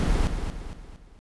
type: noise with echo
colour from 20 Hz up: brown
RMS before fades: -22 dBFS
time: 0-0.27 s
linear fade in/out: 0 ms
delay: 230 ms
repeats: 4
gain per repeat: -7 dB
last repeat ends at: 1.19 s
effects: resampled to 24000 Hz